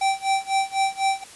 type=tone with tremolo; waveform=square; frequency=778 Hz; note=G5; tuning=13 cents flat; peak=-18 dBFS; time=0.01-1.24 s; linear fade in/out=5 ms; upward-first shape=sine; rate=4 Hz; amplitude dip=95%; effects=white hiss -44 dBFS RMS until 1.35 s + resampled to 24000 Hz